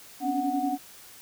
sine tone cluster, 254.9 / 275.4 / 286.3 / 739 Hz, C4 / C#4 / D4 / F#5, -45 / -11 / -44 / -2 cents, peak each -34 / -31 / -30 / -28 dBFS, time 0.2-0.78 s, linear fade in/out 50 ms, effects white hiss -49 dBFS RMS until 1.21 s

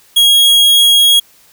45% pulse tone, 3299 Hz, G#7, 12 cents flat, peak -5 dBFS, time 0.16-1.2 s, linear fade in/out 10 ms, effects white hiss -47 dBFS RMS until 1.52 s

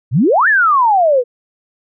sine exponential two-way sweep, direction up then down, 103.83 to 1828 to 469.8 Hz, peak -8 dBFS, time 0.11-1.24 s, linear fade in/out 50 ms, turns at 0.48 s, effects none

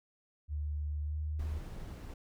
sine tone with pitch glide, 74.4 to 76.32 Hz, D2 to D#2, +23 to -33 cents, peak -33 dBFS, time 0.48-1.61 s, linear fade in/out 50 ms, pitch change +44 cents, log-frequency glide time 1.03-1.17 s
brown noise, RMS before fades -44 dBFS, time 1.39-2.14 s, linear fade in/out 5 ms
effects none

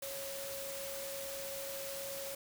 sine tone in noise, 550 Hz, C#5, 14 cents flat, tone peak -43 dBFS, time 0.02-2.35 s, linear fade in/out 5 ms, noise white, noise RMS -44 dBFS, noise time 0.02-2.35 s, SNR -2 dB, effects none

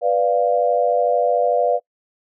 sine chord, B diminished, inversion none, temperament equal, 493.9 / 587.3 / 698.5 Hz, B4 / D5 / F5, 0 / 0 / 0 cents, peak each -19 dBFS, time 0.01-1.8 s, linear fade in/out 50 ms, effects noise-tail reverb RT60 0.1 s tail -26 dB re dry

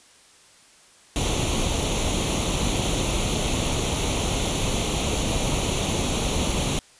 pink noise with comb filter, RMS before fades -24 dBFS, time 1.16-6.79 s, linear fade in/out 0 ms, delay 0.3 ms, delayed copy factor +0.7, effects white hiss -53 dBFS RMS until 6.99 s + resampled to 22050 Hz

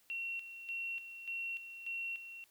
sine tone with tremolo, 2729 Hz, F7, 41 cents flat, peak -37 dBFS, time 0.1-2.44 s, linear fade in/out 0 ms, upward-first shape square, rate 1.7 Hz, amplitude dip 65%, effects white hiss -69 dBFS RMS until 2.5 s

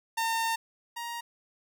sawtooth tone pair in turn, 909 / 940 Hz, A#5 / A#5, -44 / +14 cents, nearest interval minor second, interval 58 cents, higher second, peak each -23 / -31 dBFS, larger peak first, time 0.17-0.56 / 0.96-1.21 s, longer first, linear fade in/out 10 ms, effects none

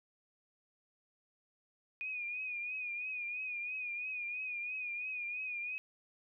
sine tone with vibrato, 2465 Hz, D#7, 17 cents flat, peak -37 dBFS, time 2.01-5.78 s, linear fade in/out 0 ms, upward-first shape triangle, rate 3 Hz, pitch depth 68 cents each way, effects none

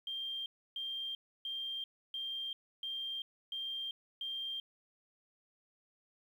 sine tone bursts, 3182 Hz, G7, 25 cents sharp, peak -37 dBFS, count 7, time 0.07-4.6 s, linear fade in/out 2 ms, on 390 ms, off 300 ms, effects 11-bit

